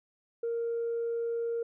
sine tone, 465.3 Hz, A#4, 3 cents flat, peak -28 dBFS, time 0.43-1.63 s, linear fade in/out 5 ms, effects tanh soft clip ceiling -26 dBFS

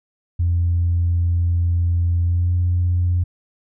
sine tone with pitch glide, 86.2 to 88.42 Hz, F2 to F2, -22 to +22 cents, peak -14 dBFS, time 0.39-3.24 s, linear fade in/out 10 ms, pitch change +44 cents, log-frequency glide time 2.24-2.52 s, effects tanh soft clip ceiling -11 dBFS

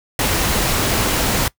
pink noise, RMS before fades -18 dBFS, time 0.19-1.48 s, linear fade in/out 2 ms, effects noise-tail reverb RT60 0.1 s tail -21 dB re dry

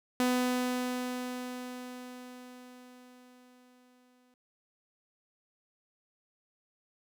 sawtooth tone with exponential decay, 250 Hz, B3, 21 cents sharp, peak -21 dBFS, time 0.2-4.34 s, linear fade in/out 0 ms, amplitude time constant 900 ms, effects none

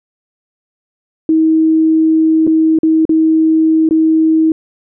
sine tone with dropouts, 318.7 Hz, D#4, 42 cents sharp, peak -7 dBFS, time 1.29-4.52 s, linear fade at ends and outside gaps 2 ms, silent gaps 2.468-2.474 / 2.788-2.832 / 3.053-3.093 / 3.89-3.909 s, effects none

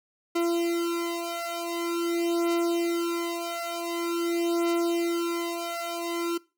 40% pulse beating tone pair, 340.3 / 340.76 Hz, F4 / F4, -45 / -42 cents, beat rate 0.46 Hz, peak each -28 dBFS, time 0.35-6.38 s, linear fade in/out 10 ms, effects noise-tail reverb RT60 0.3 s tail -22 dB re dry

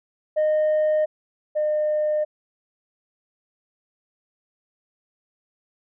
sine tone pair in turn, 615 / 606.9 Hz, D#5 / D#5, -20 / -43 cents, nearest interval unison, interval 23 cents, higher first, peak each -15 / -18 dBFS, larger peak first, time 0.36-1.06 / 1.55-2.25 s, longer neither, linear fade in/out 20 ms, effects tanh soft clip ceiling -16 dBFS

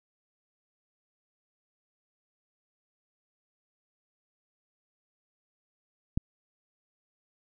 click, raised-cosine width 5 ms, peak -14 dBFS, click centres 6.175 s, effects none

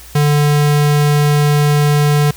square tone, 147.1 Hz, D3, 3 cents sharp, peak -10 dBFS, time 0.15-2.31 s, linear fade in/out 5 ms, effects added 60 Hz sine -38 dBFS peak until 2.36 s + white hiss -38 dBFS RMS until 2.36 s

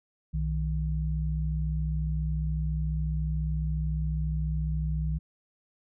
sine tone pair together, 62 / 156.23 Hz, B1 / D#3, +7 / +7 cents, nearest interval octave + major third, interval 1600 cents, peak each -28 / -30 dBFS, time 0.33-5.19 s, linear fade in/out 20 ms, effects none

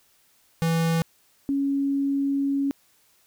square / sine tone pair in turn, 164.81 / 277.7 Hz, E3 / C#4, 0 / +3 cents, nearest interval major sixth, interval 903 cents, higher second, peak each -21 dBFS, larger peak neither, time 0.62-1.02 / 1.49-2.71 s, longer second, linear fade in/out 0 ms, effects white hiss -62 dBFS RMS until 3.26 s

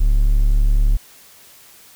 triangle tone, 36 Hz, D1, 34 cents flat, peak -9 dBFS, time 0-0.97 s, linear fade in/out 10 ms, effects white hiss -46 dBFS RMS until 1.95 s

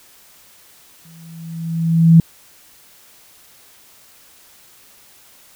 sine tone with exponential growth, 164.81 Hz, E3, in tune, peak -3 dBFS, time 1.05-2.2 s, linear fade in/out 2 ms, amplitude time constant 250 ms, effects white hiss -48 dBFS RMS until 5.55 s

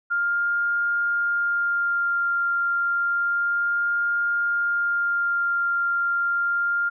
sine tone with vibrato, 1400 Hz, F6, 4 cents sharp, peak -20 dBFS, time 0.1-6.9 s, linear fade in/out 20 ms, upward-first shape sine, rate 0.3 Hz, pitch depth 10 cents each way, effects none

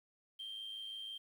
sine tone with amplitude modulation, 3165 Hz, G7, 16 cents sharp, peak -39 dBFS, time 0.39-1.18 s, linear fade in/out 10 ms, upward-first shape sine, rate 106 Hz, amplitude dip 55%, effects tanh soft clip ceiling -39 dBFS + 11-bit

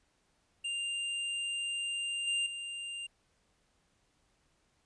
square tone with level steps, 2794 Hz, F7, in tune, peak -34 / -30 / -39 dBFS, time 0.64-3.07 s, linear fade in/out 10 ms, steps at 2.27 / 2.46 s, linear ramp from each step 5 ms, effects pink hiss -73 dBFS RMS until 4.85 s + resampled to 22050 Hz

